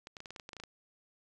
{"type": "clicks", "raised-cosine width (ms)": 0.2, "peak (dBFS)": -28, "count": 12, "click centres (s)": [0.071, 0.168, 0.204, 0.258, 0.306, 0.362, 0.398, 0.491, 0.532, 0.567, 0.6, 0.637], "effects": ["resampled to 24000 Hz"]}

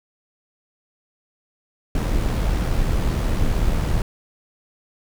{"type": "noise with amplitude modulation", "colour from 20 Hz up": "brown", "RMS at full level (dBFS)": -18, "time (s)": [1.95, 4.02], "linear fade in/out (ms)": 2, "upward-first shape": "sine", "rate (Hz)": 77.5, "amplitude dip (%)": 40, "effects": []}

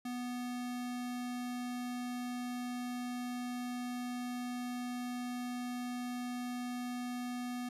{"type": "tone", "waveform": "square", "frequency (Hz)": 246.2, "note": "B3", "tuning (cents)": -5, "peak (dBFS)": -38, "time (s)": [0.05, 7.69], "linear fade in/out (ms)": 5, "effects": ["resampled to 32000 Hz"]}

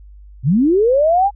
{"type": "linear sweep", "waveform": "sine", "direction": "up", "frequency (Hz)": [110.5, 830.6], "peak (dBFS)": -10, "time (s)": [0.43, 1.31], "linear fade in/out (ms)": 50, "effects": ["added 50 Hz sine -37 dBFS peak until 1.35 s"]}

